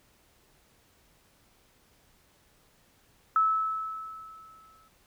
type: tone with exponential decay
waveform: sine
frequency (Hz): 1303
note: E6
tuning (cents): -20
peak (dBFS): -19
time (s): 3.36-4.88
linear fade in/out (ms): 1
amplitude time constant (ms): 330
effects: pink hiss -64 dBFS RMS until 5.06 s